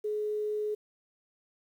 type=tone; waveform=sine; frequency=422.8 Hz; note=G#4; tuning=31 cents sharp; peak=-29 dBFS; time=0.04-0.75 s; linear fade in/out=10 ms; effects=10-bit